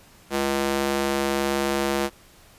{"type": "tone with high-pass filter", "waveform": "square", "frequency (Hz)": 69.3, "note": "C#2", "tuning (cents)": 0, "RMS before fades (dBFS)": -24, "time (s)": [0.3, 2.1], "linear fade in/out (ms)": 50, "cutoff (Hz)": 320, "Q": 0.99, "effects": ["pink hiss -52 dBFS RMS until 2.58 s", "resampled to 32000 Hz"]}